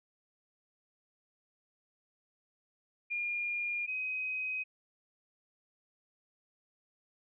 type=tone pair in turn; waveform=sine; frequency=2416 / 2521 Hz; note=D7 / D#7; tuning=+48 / +22 cents; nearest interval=minor second; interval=74 cents; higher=second; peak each=-32 / -33 dBFS; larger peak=first; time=3.1-3.87 / 3.87-4.64 s; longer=neither; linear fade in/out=20 ms; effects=none